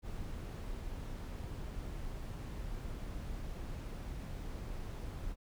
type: noise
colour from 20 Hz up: brown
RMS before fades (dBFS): -42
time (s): 0.02-5.36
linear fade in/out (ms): 50
effects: none